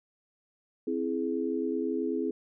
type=chord; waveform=sine; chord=C augmented; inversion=none; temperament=equal with one note detuned; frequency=261.6 / 329.6 / 420.1 Hz; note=C4 / E4 / G#4; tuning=0 / 0 / +20 cents; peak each=-32 dBFS; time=0.87-2.31 s; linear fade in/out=5 ms; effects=none